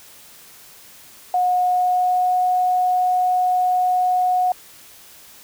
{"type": "tone with pitch glide", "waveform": "sine", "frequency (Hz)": [725, 730.5], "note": ["F#5", "F#5"], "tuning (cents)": [-35, -22], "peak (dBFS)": -15, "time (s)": [1.34, 4.52], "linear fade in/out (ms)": 2, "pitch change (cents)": 13, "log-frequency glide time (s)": [1.63, 2.4], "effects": ["white hiss -45 dBFS RMS until 5.43 s"]}